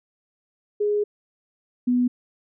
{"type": "tone pair in turn", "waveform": "sine", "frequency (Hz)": [415.3, 246.9], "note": ["G#4", "B3"], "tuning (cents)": [0, 0], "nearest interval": "major sixth", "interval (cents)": 900, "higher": "first", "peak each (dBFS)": [-19, -17], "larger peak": "second", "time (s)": [[0.8, 1.04], [1.87, 2.08]], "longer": "first", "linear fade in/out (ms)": 10, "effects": []}